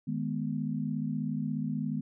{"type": "chord", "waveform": "sine", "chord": "G# minor", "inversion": "second", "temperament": "equal with one note detuned", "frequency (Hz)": [155.56, 210.2, 246.9], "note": ["D#3", "G#3", "B3"], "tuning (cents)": [0, 21, 0], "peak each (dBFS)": -34, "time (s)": [0.07, 2.01], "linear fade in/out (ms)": 10, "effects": []}